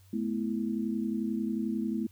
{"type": "chord", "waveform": "sine", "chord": "A suspended second", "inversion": "none", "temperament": "equal with one note detuned", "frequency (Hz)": [215.7, 246.9, 329.6], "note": ["A3", "B3", "E4"], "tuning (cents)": [-34, 0, 0], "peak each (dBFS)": [-31, -34, -35], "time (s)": [0.13, 2.07], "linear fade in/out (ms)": 5, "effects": ["added 95 Hz sine -55 dBFS peak until 2.11 s", "white hiss -65 dBFS RMS until 2.11 s"]}